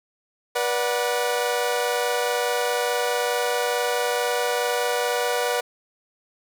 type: chord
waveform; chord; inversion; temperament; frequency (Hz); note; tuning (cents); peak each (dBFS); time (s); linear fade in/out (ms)
sawtooth; B minor; none; equal with one note detuned; 485.1 / 587.3 / 740; B4 / D5 / F#5; -31 / 0 / 0; -20 / -24 / -24; 0.55-5.61; 10
effects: none